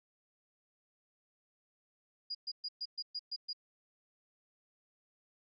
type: tone bursts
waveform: sine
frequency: 4870 Hz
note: D#8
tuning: 38 cents flat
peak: -36 dBFS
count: 8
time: 2.3-3.532 s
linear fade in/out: 10 ms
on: 49 ms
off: 120 ms
effects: none